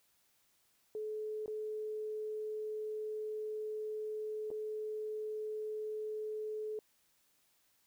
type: tone with dropouts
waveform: sine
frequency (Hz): 429.7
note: A4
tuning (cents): -41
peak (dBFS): -37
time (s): 0.95-6.79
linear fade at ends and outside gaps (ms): 1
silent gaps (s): 1.46-1.479 / 4.504-4.513
effects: white hiss -73 dBFS RMS until 7.86 s